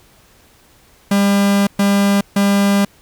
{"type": "tone bursts at uneven times", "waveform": "45% pulse", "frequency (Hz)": 200, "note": "G3", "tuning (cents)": 35, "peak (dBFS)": -11, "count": 3, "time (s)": [[1.11, 1.67], [1.79, 2.21], [2.36, 2.85]], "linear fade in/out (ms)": 5, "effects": ["pink hiss -50 dBFS RMS until 3.01 s"]}